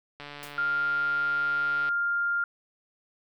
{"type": "click train", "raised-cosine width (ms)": 0.3, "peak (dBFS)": -25, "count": 246, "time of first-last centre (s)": [0.2, 1.89], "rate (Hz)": 145}
{"type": "noise with exponential decay", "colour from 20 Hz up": "white", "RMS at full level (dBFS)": -41, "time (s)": [0.43, 0.61], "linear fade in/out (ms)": 0, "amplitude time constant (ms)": 38}
{"type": "tone", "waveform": "sine", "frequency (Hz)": 1400, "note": "F6", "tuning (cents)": 4, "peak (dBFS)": -24, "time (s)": [0.58, 2.44], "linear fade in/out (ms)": 2}
{"effects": []}